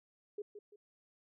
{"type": "tone with echo", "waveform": "sine", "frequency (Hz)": 413.7, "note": "G#4", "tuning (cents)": -7, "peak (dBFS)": -38, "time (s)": [0.38, 0.42], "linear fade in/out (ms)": 5, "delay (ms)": 170, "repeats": 2, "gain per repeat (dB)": -9, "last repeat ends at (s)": 0.76, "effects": []}